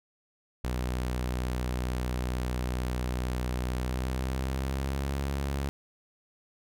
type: tone with pitch glide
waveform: sawtooth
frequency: 62.2 to 69.02 Hz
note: B1 to C#2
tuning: +13 to -7 cents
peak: -25 dBFS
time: 0.64-5.69 s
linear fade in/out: 0 ms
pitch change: +180 cents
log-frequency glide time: 3.73-5.13 s
effects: none